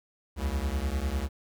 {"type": "beating tone pair", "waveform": "square", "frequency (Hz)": [65.41, 75.41], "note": ["C2", "D2"], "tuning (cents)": [0, 46], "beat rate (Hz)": 10, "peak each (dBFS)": [-30, -32], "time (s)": [0.36, 1.29], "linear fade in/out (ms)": 50, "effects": ["9-bit"]}